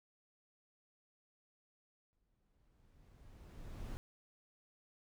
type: noise with exponential growth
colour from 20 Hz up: brown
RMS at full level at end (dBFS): -43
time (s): 2.13-3.97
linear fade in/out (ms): 0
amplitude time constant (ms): 400
effects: none